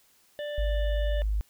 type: harmonic tone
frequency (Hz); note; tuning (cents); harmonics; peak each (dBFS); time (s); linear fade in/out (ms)
589; D5; +5; 1 / 3 / 5 / 6; -32 / -42 / -46 / -48; 0.39-1.22; 0
type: tone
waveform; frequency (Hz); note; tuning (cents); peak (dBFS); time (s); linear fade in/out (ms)
sine; 51.91; G#1; 0; -24; 0.58-1.41; 0
effects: white hiss -63 dBFS RMS until 1.49 s